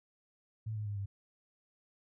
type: tone with pitch steps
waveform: sine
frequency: 109.7 / 106.09 / 102.59 / 99.21 Hz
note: A2 / G#2 / G#2 / G2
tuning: -5 / +37 / -21 / +21 cents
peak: -35 dBFS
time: 0.66-1.06 s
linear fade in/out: 10 ms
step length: 100 ms
effects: none